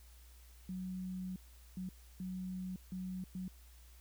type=tone bursts at uneven times; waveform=sine; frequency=185 Hz; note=F#3; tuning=in tune; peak=-39 dBFS; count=5; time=0.69-1.36 / 1.77-1.89 / 2.2-2.76 / 2.92-3.24 / 3.35-3.48 s; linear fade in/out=2 ms; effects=added 60 Hz sine -56 dBFS peak until 4 s + white hiss -65 dBFS RMS until 4 s